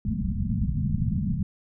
white low-pass noise, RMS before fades -26 dBFS, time 0.05-1.43 s, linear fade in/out 2 ms, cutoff 230 Hz, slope 96 dB/octave, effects none

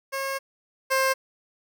15% pulse tone pair in turn, 542 / 529.9 Hz, C#5 / C5, -39 / +22 cents, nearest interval unison, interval 39 cents, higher first, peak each -21 / -14 dBFS, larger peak second, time 0.12-0.39 / 0.9-1.14 s, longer first, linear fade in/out 20 ms, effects none

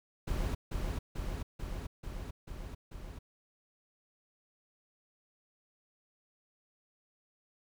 brown noise with echo, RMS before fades -33 dBFS, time 0.27-0.55 s, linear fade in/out 10 ms, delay 440 ms, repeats 6, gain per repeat -2 dB, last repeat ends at 3.19 s, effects none

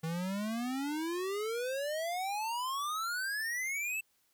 square exponential sweep, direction up, 158.4 to 2682 Hz, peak -34 dBFS, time 0.03-4.01 s, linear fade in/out 10 ms, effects white hiss -73 dBFS RMS until 4.33 s

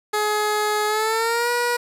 15% pulse tone with pitch glide, 422.1 to 482.1 Hz, G#4 to B4, +28 to -42 cents, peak -13 dBFS, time 0.13-1.77 s, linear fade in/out 10 ms, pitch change +230 cents, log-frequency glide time 0.87-1.5 s, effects resampled to 32000 Hz + 8-bit

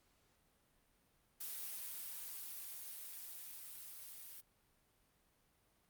blue noise with level ramp, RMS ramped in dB -45 to -53 dBFS, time 1.4-4.41 s, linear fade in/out 10 ms, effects pink hiss -75 dBFS RMS until 5.89 s + Opus 48 kbps

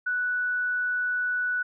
sine tone, 1480 Hz, F#6, in tune, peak -24 dBFS, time 0.06-1.63 s, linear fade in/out 10 ms, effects none

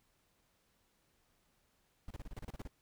brown noise bursts, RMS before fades -44 dBFS, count 11, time 2.08-2.676 s, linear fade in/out 2 ms, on 26 ms, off 31 ms, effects pink hiss -75 dBFS RMS until 2.81 s

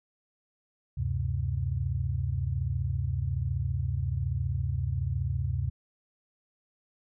sine tone cluster, 73.8 / 95 / 129.6 Hz, D2 / F#2 / C3, +9 / +46 / -16 cents, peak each -32 / -31 / -31 dBFS, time 0.97-5.7 s, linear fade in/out 10 ms, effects none

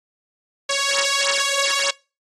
5% pulse beating tone pair, 554.4 / 557.7 Hz, C#5 / C#5, 0 / +10 cents, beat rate 3.3 Hz, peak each -10 dBFS, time 0.69-1.91 s, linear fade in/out 10 ms, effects noise-tail reverb RT60 0.3 s tail -22 dB re dry + AAC 32 kbps

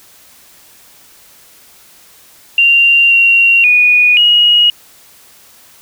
sine tone with pitch steps, 2774 / 2753 / 2463 / 2890 Hz, F7 / F7 / D#7 / F#7, -12 / -25 / -18 / -41 cents, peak -5 dBFS, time 2.58-4.7 s, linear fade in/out 2 ms, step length 530 ms, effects white hiss -43 dBFS RMS until 5.81 s

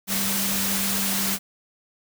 sine tone in noise, 196.1 Hz, G3, 1 cent sharp, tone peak -29 dBFS, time 0.07-1.39 s, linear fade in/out 50 ms, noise white, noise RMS -25 dBFS, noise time 0.07-1.39 s, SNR -7 dB, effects none

